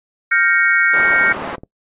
sine chord, G half-diminished seventh, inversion third, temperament equal, 1396.9 / 1568 / 1864.7 / 2217 Hz, F6 / G6 / Bb6 / Db7, 0 / 0 / 0 / 0 cents, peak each -17 dBFS, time 0.31-1.33 s, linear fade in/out 10 ms
white band-pass noise, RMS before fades -26 dBFS, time 0.93-1.56 s, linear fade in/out 10 ms, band 200 to 1100 Hz, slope 12 dB/octave
click train, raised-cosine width 2 ms, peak -21 dBFS, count 13, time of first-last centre 1-1.635 s, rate 18.9 Hz
effects noise-tail reverb RT60 0.1 s tail -22 dB re dry + resampled to 8000 Hz

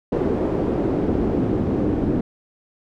brown noise with band-pass filter sweep, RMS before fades -21 dBFS, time 0.12-2.21 s, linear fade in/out 5 ms, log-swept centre 420 to 280 Hz, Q 1.7, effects none

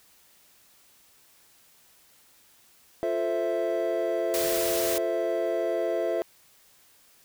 triangle chord, F major seventh, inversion none, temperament equal with one note detuned, 349.2 / 441.5 / 523.3 / 659.3 Hz, F4 / A4 / C5 / E5, 0 / +6 / 0 / 0 cents, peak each -29 / -30 / -30 / -26 dBFS, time 3.03-6.22 s, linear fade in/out 0 ms
white noise, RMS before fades -31 dBFS, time 4.34-4.98 s, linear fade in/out 0 ms
effects white hiss -59 dBFS RMS until 7.24 s

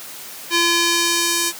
square tone with band-pass filter sweep, 341.6 Hz, F4, 38 cents flat, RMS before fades -18 dBFS, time 0.5-1.53 s, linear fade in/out 50 ms, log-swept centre 3700 to 8300 Hz, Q 0.8, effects white hiss -35 dBFS RMS until 1.59 s + high-pass 150 Hz 12 dB/octave

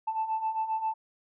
sine beating tone pair, 876 / 883.5 Hz, A5 / A5, -8 / +7 cents, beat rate 7.5 Hz, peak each -33 / -28 dBFS, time 0.07-0.94 s, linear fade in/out 10 ms, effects tanh soft clip ceiling -22 dBFS

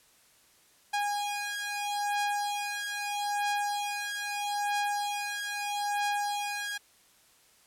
sawtooth beating tone pair, 820 / 820.78 Hz, G#5 / G#5, -22 / -21 cents, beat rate 0.78 Hz, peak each -29 dBFS, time 0.93-6.78 s, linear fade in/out 10 ms, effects white hiss -62 dBFS RMS until 7.66 s + low-pass 12000 Hz 12 dB/octave

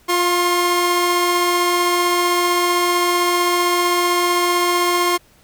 sawtooth tone pair together, 350.8 / 1068 Hz, F4 / C6, +8 / +35 cents, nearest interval octave + perfect fifth, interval 1927 cents, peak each -14 dBFS, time 0.08-5.18 s, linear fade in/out 20 ms, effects pink hiss -53 dBFS RMS until 5.43 s

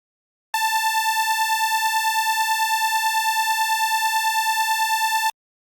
sawtooth beating tone pair, 880 / 889.1 Hz, A5 / A5, 0 / +18 cents, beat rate 9.1 Hz, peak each -18 dBFS, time 0.54-5.3 s, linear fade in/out 2 ms, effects Opus 48 kbps

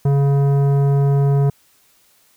sine tone with tanh clipping, 140 Hz, C#3, 18 cents sharp, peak -14 dBFS, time 0.05-1.5 s, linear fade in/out 5 ms, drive 13 dB, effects white hiss -56 dBFS RMS until 2.36 s

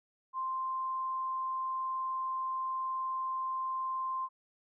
sine tone, 1046.5 Hz, C6, in tune, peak -32 dBFS, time 0.33-4.29 s, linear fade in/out 50 ms, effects none

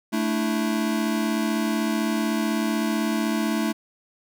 square chord, A suspended fourth, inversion none, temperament equal, 220 / 293.7 / 329.6 Hz, A3 / D4 / E4, 0 / 0 / 0 cents, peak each -25 / -29 / -29 dBFS, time 0.12-3.73 s, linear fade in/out 20 ms, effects none

